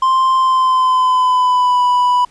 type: tone with pitch glide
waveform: triangle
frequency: 1046.5 to 987.8 Hz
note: C6 to B5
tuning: 0 to 0 cents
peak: -8 dBFS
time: 0.02-2.25 s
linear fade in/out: 5 ms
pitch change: -100 cents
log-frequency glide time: 0.36-1.82 s
effects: pink hiss -50 dBFS RMS until 2.3 s + resampled to 22050 Hz